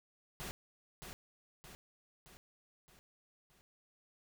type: noise with echo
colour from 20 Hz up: pink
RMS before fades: -44 dBFS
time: 0.4-0.51 s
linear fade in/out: 0 ms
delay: 620 ms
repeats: 5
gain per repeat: -5 dB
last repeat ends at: 3.61 s
effects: none